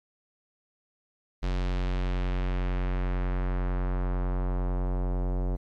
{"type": "tone with low-pass filter sweep", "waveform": "square", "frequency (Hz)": 45.51, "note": "F#1", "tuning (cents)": -28, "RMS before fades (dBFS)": -28, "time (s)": [1.42, 5.57], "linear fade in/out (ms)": 20, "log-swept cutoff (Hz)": [4500, 650], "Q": 1.1, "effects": ["11-bit"]}